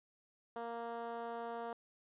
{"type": "tone with band-pass filter", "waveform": "10% pulse", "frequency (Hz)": 233.1, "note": "A#3", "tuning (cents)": 0, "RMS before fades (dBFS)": -43, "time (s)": [0.56, 1.73], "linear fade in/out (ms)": 2, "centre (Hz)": 610, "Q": 1.1, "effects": ["resampled to 8000 Hz"]}